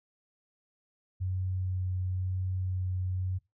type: tone with vibrato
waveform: sine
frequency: 92.5 Hz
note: F#2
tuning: in tune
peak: -29 dBFS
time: 1.2-3.39 s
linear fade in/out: 20 ms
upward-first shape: sine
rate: 0.99 Hz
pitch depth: 9 cents each way
effects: noise-tail reverb RT60 0.2 s tail -20 dB re dry

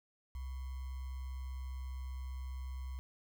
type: tone with sample-and-hold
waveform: sine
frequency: 64.9 Hz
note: C2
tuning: 13 cents flat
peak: -39 dBFS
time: 0.35-2.99 s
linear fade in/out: 0 ms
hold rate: 1050 Hz
effects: none

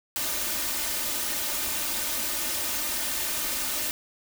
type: noise with comb filter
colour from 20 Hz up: white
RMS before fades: -29 dBFS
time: 0.16-3.91 s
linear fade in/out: 0 ms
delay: 3.3 ms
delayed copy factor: +0.75
effects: none

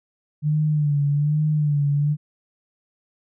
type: tone with vibrato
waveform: sine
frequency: 148.1 Hz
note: D3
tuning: 15 cents sharp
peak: -17 dBFS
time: 0.42-2.17 s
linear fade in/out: 50 ms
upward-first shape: sine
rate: 1.2 Hz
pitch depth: 60 cents each way
effects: none

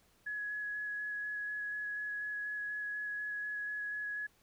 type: tone with vibrato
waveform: sine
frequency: 1683 Hz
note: G#6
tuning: 23 cents sharp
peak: -36 dBFS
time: 0.26-4.27 s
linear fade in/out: 10 ms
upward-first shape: square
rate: 4.1 Hz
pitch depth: 9 cents each way
effects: pink hiss -69 dBFS RMS until 4.42 s

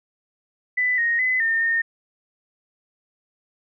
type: tone with pitch steps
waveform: sine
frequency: 1995 / 1866 / 2019 / 1817 / 1832 Hz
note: B6 / A#6 / B6 / A#6 / A#6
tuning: +17 / +1 / +38 / -45 / -31 cents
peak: -18 dBFS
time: 0.77-1.82 s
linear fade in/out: 10 ms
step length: 210 ms
effects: none

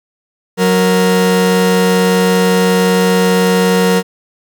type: tone pair together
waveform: 40% pulse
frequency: 183.79 / 466.2 Hz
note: F#3 / A#4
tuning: -11 / 0 cents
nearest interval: octave + major third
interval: 1611 cents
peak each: -11 dBFS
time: 0.57-4.03 s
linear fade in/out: 50 ms
effects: none

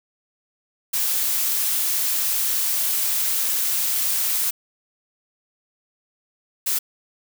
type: noise bursts at uneven times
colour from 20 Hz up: blue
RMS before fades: -22 dBFS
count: 2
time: 0.93-4.51 / 6.66-6.79 s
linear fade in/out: 10 ms
effects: none

